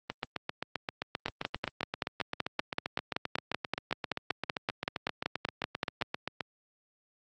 two click trains, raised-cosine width 0.3 ms, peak -13 / -16 dBFS, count 26 / 49, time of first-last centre 1.26-6.022 / 0.1-6.407 s, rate 5.25 / 7.61 Hz, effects high-pass 100 Hz 12 dB/octave + Opus 24 kbps

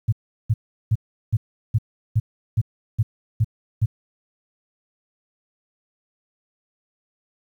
sine tone bursts, 110 Hz, A2, in tune, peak -14 dBFS, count 10, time 0.08-3.86 s, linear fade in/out 10 ms, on 45 ms, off 370 ms, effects 9-bit

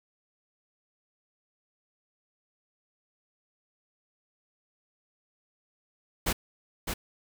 pink noise with echo, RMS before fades -27 dBFS, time 6.26-6.33 s, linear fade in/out 10 ms, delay 610 ms, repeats 1, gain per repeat -5 dB, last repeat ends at 6.94 s, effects none

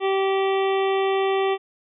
harmonic tone, 387.4 Hz, G4, 20 cents flat, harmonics 1 / 2 / 3 / 5 / 6 / 7 / 8 / 9, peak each -20 / -26 / -30 / -34 / -36 / -37 / -38 / -39 dBFS, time 0-1.58 s, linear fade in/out 50 ms, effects none

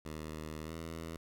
10% pulse tone with pitch glide, 77.78 to 81.74 Hz, D#2 to E2, 0 to -14 cents, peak -33 dBFS, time 0.05-1.17 s, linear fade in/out 5 ms, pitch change +86 cents, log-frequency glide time 0.64-0.73 s, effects none

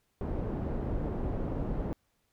pink low-pass noise, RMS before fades -33 dBFS, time 0.21-1.93 s, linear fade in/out 0 ms, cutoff 540 Hz, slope 12 dB/octave, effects pink hiss -75 dBFS RMS until 2.32 s

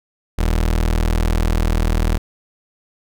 30% pulse tone, 40.2 Hz, E1, 43 cents flat, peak -12 dBFS, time 0.38-2.18 s, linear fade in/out 10 ms, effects none

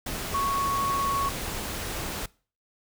sine tone in noise, 1108.7 Hz, C#6, in tune, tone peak -24 dBFS, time 0.34-1.29 s, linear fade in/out 5 ms, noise pink, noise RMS -33 dBFS, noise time 0.06-2.26 s, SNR +6 dB, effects noise-tail reverb RT60 0.4 s tail -23 dB re dry

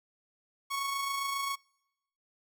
sawtooth tone with amplitude modulation, 1107 Hz, C#6, 3 cents flat, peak -26 dBFS, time 0.7-1.56 s, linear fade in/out 20 ms, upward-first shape sine, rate 27.4 Hz, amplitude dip 35%, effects noise-tail reverb RT60 0.9 s tail -26 dB re dry

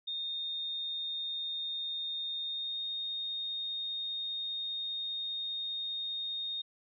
sine tone with pitch glide, 3669 to 3695 Hz, A#7 to A#7, -28 to -16 cents, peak -34 dBFS, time 0.07-6.62 s, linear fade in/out 10 ms, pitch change +12 cents, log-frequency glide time 2.41-2.81 s, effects none

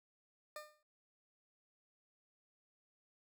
20% pulse tone with exponential decay, 604 Hz, D5, 48 cents sharp, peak -38 dBFS, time 0.56-0.83 s, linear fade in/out 2 ms, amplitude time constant 58 ms, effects none

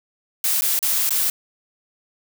blue noise with dropouts, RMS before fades -20 dBFS, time 0.44-1.3 s, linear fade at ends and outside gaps 2 ms, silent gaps 0.61-0.62 / 0.791-0.827 / 1.093-1.106 s, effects none

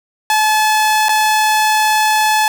sawtooth tone with dropouts, 861 Hz, A5, 38 cents flat, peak -7 dBFS, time 0.3-2.48 s, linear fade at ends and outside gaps 1 ms, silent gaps 1.085-1.092 s, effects none

